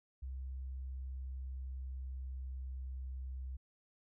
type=tone with pitch glide; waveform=sine; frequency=65.41 to 64.88 Hz; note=C2 to C2; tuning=0 to -14 cents; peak=-40 dBFS; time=0.22-3.57 s; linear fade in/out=10 ms; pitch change=-14 cents; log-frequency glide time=0.5-2.72 s; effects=none